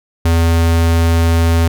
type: tone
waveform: square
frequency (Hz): 83.2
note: E2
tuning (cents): +17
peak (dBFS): -10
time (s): 0.25-1.68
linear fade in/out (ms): 5
effects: none